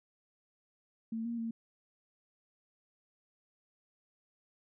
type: tone with pitch steps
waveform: sine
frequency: 225.5 / 234.3 / 228.2 Hz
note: A3 / A#3 / A#3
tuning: +43 / +9 / -37 cents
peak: -34 dBFS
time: 1.12-1.51 s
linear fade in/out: 5 ms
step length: 130 ms
effects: none